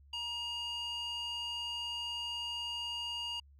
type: tone with band-pass filter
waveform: square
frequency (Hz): 948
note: A#5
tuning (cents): +29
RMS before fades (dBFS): -39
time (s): 0.13-3.4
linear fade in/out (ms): 5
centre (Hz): 3400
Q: 7.8
effects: added 70 Hz sine -57 dBFS peak until 3.59 s